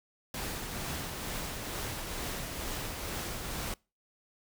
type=noise with tremolo; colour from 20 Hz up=pink; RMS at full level=-36 dBFS; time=0.34-3.74 s; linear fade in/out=2 ms; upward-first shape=triangle; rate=2.2 Hz; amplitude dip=35%; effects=noise-tail reverb RT60 0.3 s tail -25 dB re dry